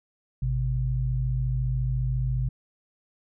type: tone pair together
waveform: sine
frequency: 53.94 / 128.3 Hz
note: A1 / C3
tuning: -34 / -34 cents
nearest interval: octave + minor third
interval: 1500 cents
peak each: -27 / -25 dBFS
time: 0.42-2.49 s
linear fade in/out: 5 ms
effects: none